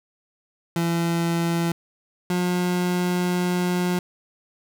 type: tone pair in turn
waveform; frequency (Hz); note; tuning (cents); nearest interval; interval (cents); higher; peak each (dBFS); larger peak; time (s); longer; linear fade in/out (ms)
30% pulse; 168.8 / 178.84; E3 / F3; +41 / +41; minor second; 100; second; -18; neither; 0.76-1.72 / 2.3-3.99; second; 2
effects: none